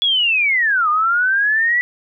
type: linear two-way sweep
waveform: sine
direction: down then up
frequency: 3410 to 1197 to 1972 Hz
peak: -13 dBFS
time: 0.02-1.81 s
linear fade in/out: 0 ms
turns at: 0.89 s
effects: none